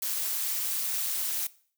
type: noise with amplitude modulation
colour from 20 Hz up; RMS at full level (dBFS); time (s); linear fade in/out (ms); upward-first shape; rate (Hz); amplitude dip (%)
blue; -27; 0.02-1.47; 5; sine; 213; 75
effects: noise-tail reverb RT60 0.5 s tail -20 dB re dry